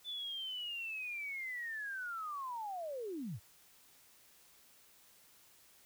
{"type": "linear sweep", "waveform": "sine", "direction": "down", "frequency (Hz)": [3520, 77.2], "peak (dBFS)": -39, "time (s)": [0.04, 3.4], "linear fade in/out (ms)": 50, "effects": ["white hiss -64 dBFS RMS until 5.85 s"]}